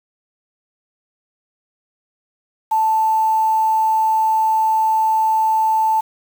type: tone with quantisation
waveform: sine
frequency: 880 Hz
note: A5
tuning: in tune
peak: -13 dBFS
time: 2.71-6.01 s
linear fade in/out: 10 ms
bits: 6
effects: none